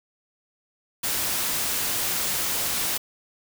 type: noise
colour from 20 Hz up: white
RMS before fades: -26 dBFS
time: 1.03-2.98 s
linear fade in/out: 10 ms
effects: none